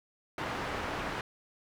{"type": "low-pass noise", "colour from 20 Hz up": "white", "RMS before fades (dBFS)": -36, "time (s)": [0.38, 1.21], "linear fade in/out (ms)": 2, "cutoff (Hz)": 1500, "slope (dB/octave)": 12, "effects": []}